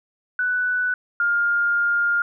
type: tone pair in turn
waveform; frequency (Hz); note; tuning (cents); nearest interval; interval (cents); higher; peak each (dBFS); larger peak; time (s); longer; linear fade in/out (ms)
sine; 1488 / 1409.4; F#6 / F6; +9 / +15; minor second; 94; first; -19 / -17; second; 0.39-0.94 / 1.2-2.22; second; 2
effects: none